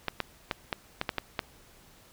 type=clicks; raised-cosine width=0.3 ms; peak=-12 dBFS; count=8; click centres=0.083 / 0.203 / 0.512 / 0.728 / 1.014 / 1.092 / 1.183 / 1.392 s; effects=pink hiss -57 dBFS RMS until 2.12 s